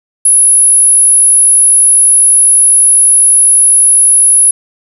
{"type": "tone", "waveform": "sine", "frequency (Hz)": 10548, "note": "E9", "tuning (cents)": 0, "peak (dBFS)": -3, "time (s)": [0.25, 4.51], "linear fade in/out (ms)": 5, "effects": ["7-bit"]}